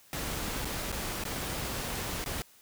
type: noise with dropouts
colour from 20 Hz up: pink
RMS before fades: -35 dBFS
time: 0.13-2.42 s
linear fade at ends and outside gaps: 0 ms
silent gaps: 0.647-0.654 / 0.918-0.926 / 1.238-1.252 / 2.241-2.261 s
effects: white hiss -59 dBFS RMS until 2.61 s